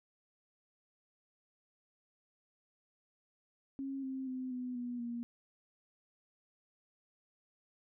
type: tone with pitch steps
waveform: sine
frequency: 271.6 / 264.3 / 257.2 / 250.4 / 243.7 / 237.1 Hz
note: C#4 / C4 / C4 / B3 / B3 / A#3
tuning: -35 / +18 / -30 / +24 / -23 / +30 cents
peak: -37 dBFS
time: 3.79-5.23 s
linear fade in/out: 0 ms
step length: 240 ms
effects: none